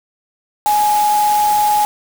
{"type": "tone in noise", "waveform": "sine", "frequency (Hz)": 837, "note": "G#5", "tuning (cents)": 13, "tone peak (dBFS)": -11, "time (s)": [0.66, 1.85], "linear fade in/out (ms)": 0, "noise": "white", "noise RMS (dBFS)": -25, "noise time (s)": [0.66, 1.85], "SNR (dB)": 11, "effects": []}